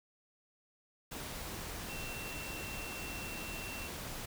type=tone in noise; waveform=sine; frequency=2709 Hz; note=E7; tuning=47 cents sharp; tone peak=-45 dBFS; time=1.89-3.88 s; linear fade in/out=10 ms; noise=pink; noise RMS=-43 dBFS; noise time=1.11-4.26 s; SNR=-5 dB; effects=none